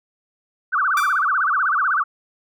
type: tone with vibrato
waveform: sine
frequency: 1323 Hz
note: E6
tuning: 6 cents sharp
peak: -16 dBFS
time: 0.72-2.04 s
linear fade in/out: 20 ms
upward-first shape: sine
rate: 16 Hz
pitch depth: 280 cents each way
type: tone with exponential decay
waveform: sawtooth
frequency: 1174.7 Hz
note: D6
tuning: in tune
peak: -15 dBFS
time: 0.97-1.29 s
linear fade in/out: 2 ms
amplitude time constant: 68 ms
effects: none